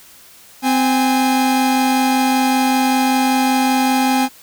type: tone pair together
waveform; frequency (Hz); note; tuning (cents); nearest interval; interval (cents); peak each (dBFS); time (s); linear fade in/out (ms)
45% pulse; 258.6 / 821; C4 / G#5; -20 / -20; octave + minor sixth; 2000; -15 / -17; 0.62-4.29; 50
effects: white hiss -44 dBFS RMS until 4.42 s